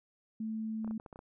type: tone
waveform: sine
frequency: 220 Hz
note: A3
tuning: in tune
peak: -34 dBFS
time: 0.4-0.98 s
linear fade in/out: 5 ms
type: clicks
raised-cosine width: 1 ms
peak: -34 dBFS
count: 8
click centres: 0.846 / 0.877 / 0.91 / 0.999 / 1.062 / 1.128 / 1.159 / 1.191 s
effects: none